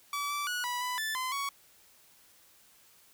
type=tone with pitch steps; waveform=sawtooth; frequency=1148 / 1162 / 1463 / 980 / 995 / 1755 / 1027 / 1118 Hz; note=D6 / D6 / F#6 / B5 / B5 / A6 / C6 / C#6; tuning=-40 / -19 / -20 / -14 / +13 / -5 / -33 / +14 cents; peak=-28 dBFS; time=0.13-1.49 s; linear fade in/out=2 ms; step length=170 ms; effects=white hiss -61 dBFS RMS until 3.13 s